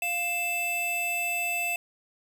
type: tone pair together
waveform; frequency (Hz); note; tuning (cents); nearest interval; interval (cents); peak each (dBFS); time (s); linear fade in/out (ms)
square; 700 / 2643; F5 / E7; +4 / +4; octave + major seventh; 2300; -35 / -28; 0.02-1.76; 2
effects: 11-bit